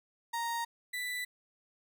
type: tone pair in turn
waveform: 35% pulse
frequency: 932.3 / 1982.3 Hz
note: A#5 / B6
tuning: 0 / +6 cents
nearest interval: octave + minor second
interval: 1306 cents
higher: second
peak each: -31 / -33 dBFS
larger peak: first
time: 0.33-0.65 / 0.93-1.25 s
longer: neither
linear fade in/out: 10 ms
effects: none